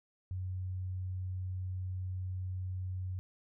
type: tone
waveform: sine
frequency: 92.5 Hz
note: F#2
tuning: in tune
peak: -35 dBFS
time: 0.31-3.19 s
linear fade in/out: 0 ms
effects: none